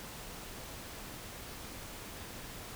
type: silence
effects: pink hiss -46 dBFS RMS until 2.75 s